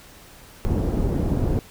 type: low-pass noise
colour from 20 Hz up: pink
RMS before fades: -22 dBFS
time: 0.65-1.59 s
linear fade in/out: 0 ms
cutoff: 390 Hz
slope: 12 dB/octave
effects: pink hiss -47 dBFS RMS until 1.7 s